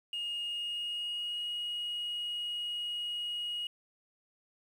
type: tone with pitch glide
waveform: sine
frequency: 2852 to 2890 Hz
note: F7 to F#7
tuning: +36 to -41 cents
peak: -32 dBFS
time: 0.13-3.67 s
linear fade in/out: 2 ms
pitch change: +23 cents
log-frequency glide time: 0.44-1.49 s
effects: tanh soft clip ceiling -31 dBFS + 10-bit